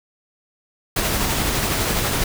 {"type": "noise with tremolo", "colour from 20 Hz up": "pink", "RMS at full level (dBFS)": -20, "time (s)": [0.96, 2.24], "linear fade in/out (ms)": 5, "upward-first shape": "sine", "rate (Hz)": 12, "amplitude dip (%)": 25, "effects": []}